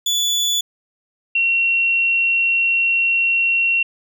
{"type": "tone pair in turn", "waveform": ["30% pulse", "sine"], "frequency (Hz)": [3452, 2732], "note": ["A7", "F7"], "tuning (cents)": [-34, -39], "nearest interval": "major third", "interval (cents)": 405, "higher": "first", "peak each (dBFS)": -14, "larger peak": "neither", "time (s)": [[0.06, 0.61], [1.35, 3.83]], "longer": "second", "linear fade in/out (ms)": 5, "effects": []}